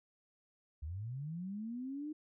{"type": "linear sweep", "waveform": "sine", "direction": "up", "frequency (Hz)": [69.3, 310.6], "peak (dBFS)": -39, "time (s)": [0.82, 2.13], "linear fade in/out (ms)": 10, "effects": []}